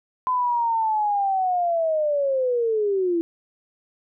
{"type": "linear sweep", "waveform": "sine", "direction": "down", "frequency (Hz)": [1020, 329.6], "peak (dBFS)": -19, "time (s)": [0.27, 3.21], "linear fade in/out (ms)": 0, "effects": []}